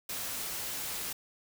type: noise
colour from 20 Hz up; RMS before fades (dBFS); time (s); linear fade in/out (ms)
white; -37; 0.09-1.13; 5
effects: none